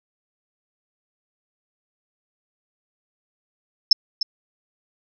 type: tone with echo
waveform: sine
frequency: 5274 Hz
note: E8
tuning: in tune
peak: -7 dBFS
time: 3.91-3.93 s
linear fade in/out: 5 ms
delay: 300 ms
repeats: 1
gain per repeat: -12 dB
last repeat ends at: 4.23 s
effects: none